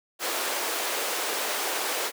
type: high-pass noise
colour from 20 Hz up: pink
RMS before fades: -29 dBFS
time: 0.19-2.12 s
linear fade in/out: 50 ms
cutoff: 390 Hz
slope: 24 dB/octave
effects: none